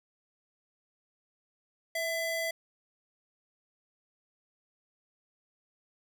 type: ring-modulated tone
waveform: square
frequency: 1335 Hz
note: E6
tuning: 22 cents sharp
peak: -28 dBFS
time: 1.95-2.51 s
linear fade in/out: 5 ms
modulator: 679 Hz
effects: none

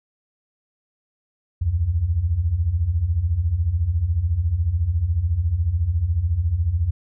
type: beating tone pair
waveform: sine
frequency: 74 / 88 Hz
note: D2 / F2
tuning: +14 / +14 cents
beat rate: 14 Hz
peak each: -24 / -19 dBFS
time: 1.61-6.91 s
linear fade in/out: 10 ms
effects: none

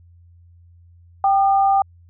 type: tone pair together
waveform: sine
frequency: 784 / 1214.3 Hz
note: G5 / D#6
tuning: 0 / -43 cents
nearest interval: minor sixth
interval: 757 cents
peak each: -13 / -24 dBFS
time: 1.24-1.82 s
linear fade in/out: 2 ms
effects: added 86 Hz sine -46 dBFS peak until 2.09 s

